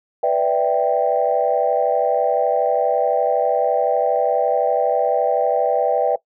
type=chord; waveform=sine; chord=E minor seventh; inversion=second; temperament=equal; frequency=493.9 / 587.3 / 659.3 / 784 Hz; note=B4 / D5 / E5 / G5; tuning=0 / 0 / 0 / 0 cents; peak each=-20 dBFS; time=0.23-6.16 s; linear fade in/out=5 ms; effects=noise-tail reverb RT60 0.1 s tail -20 dB re dry + tanh soft clip ceiling -5 dBFS